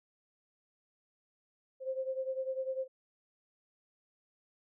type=beating tone pair; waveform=sine; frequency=523.3 / 533.3 Hz; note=C5 / C5; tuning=0 / +33 cents; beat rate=10 Hz; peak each=-35 / -39 dBFS; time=1.8-2.88 s; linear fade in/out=50 ms; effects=none